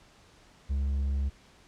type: tone with hard clipping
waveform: sine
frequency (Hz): 69.1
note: C#2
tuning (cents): -5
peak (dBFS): -27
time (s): 0.69-1.3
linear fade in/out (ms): 20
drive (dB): 3
effects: pink hiss -58 dBFS RMS until 1.67 s + low-pass 7000 Hz 12 dB/octave